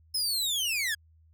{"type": "linear sweep", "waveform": "sawtooth", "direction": "down", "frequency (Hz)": [5200, 1615], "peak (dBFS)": -24, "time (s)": [0.14, 0.95], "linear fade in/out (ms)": 10, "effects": ["added 80 Hz sine -57 dBFS peak until 1.33 s"]}